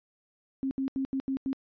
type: tone bursts at uneven times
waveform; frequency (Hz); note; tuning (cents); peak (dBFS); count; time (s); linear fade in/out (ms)
sine; 268; C4; +42; -27; 6; 0.63-0.71 / 0.78-0.88 / 0.96-1.05 / 1.13-1.2 / 1.28-1.37 / 1.46-1.53; 0
effects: resampled to 11025 Hz